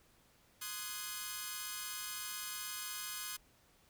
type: chord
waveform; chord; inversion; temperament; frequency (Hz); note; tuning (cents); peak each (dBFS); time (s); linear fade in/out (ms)
5% pulse; Ab dominant seventh; first; equal with one note detuned; 1046.5 / 1244.5 / 1480 / 1667; C6 / Eb6 / Gb6 / Ab6; 0 / 0 / 0 / +6; -35 / -34 / -35 / -36; 0.61-3.37; 10
effects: pink hiss -68 dBFS RMS until 3.89 s